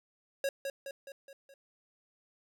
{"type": "tone with echo", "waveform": "square", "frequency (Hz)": 549, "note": "C#5", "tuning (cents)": -17, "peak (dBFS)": -30, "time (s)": [0.44, 0.49], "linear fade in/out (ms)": 2, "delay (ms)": 210, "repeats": 5, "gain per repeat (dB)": -5, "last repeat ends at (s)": 1.54, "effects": []}